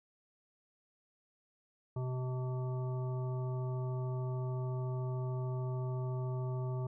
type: harmonic tone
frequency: 127.6 Hz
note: C3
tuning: 43 cents flat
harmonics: 1 / 3 / 5 / 7 / 9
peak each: -34 / -44 / -48 / -51 / -53 dBFS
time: 1.96-6.87 s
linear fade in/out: 5 ms
effects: none